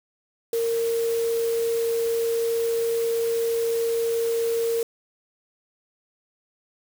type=tone in noise; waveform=sine; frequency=461.2 Hz; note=A#4; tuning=19 cents flat; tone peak=-21 dBFS; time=0.53-4.83 s; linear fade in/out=2 ms; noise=white; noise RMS=-37 dBFS; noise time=0.53-4.83 s; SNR=+13 dB; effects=none